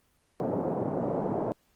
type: band-pass noise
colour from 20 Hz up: white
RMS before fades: -30 dBFS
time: 0.4-1.52 s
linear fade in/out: 0 ms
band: 120 to 680 Hz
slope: 24 dB/octave
effects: pink hiss -69 dBFS RMS until 1.75 s + Opus 24 kbps